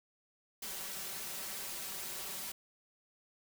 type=noise with comb filter; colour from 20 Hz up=white; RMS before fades=-42 dBFS; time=0.62-2.52 s; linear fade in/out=5 ms; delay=5.2 ms; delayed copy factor=+0.8; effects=none